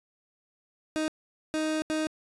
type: tone bursts at uneven times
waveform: 30% pulse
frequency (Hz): 311.8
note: D#4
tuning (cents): +4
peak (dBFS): -24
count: 3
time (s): 0.96-1.08 / 1.54-1.82 / 1.9-2.07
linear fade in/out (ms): 0
effects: resampled to 24000 Hz